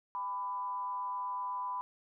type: tone with frequency modulation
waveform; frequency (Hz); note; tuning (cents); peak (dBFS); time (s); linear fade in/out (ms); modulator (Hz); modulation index
sine; 997; B5; +16; -34; 0.15-1.81; 0; 186; 0.41
effects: none